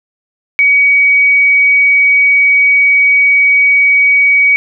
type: tone with frequency modulation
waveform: sine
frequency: 2260 Hz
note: C#7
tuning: 33 cents sharp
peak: -5 dBFS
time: 0.59-4.56 s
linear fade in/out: 0 ms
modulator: 22.1 Hz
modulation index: 0.32
effects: none